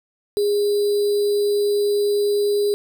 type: tone with sample-and-hold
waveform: sine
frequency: 410.2 Hz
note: G#4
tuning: 21 cents flat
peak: -16 dBFS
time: 0.37-2.74 s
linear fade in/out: 0 ms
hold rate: 4410 Hz
effects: none